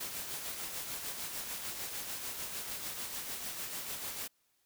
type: noise with tremolo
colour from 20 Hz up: white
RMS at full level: -39 dBFS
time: 0-4.28 s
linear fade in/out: 10 ms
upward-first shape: sine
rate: 6.7 Hz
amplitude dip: 40%
effects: white hiss -75 dBFS RMS until 4.65 s